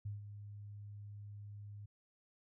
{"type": "tone with ADSR envelope", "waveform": "sine", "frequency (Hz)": 102.8, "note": "G#2", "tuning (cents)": -17, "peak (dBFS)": -38, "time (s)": [0.05, 1.86], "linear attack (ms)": 9, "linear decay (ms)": 150, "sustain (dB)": -9, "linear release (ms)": 8, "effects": []}